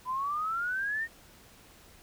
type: exponential sweep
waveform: sine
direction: up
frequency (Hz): 997 to 1864.7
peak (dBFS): -29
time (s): 0.05-1.08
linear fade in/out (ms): 50
effects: pink hiss -56 dBFS RMS until 2.02 s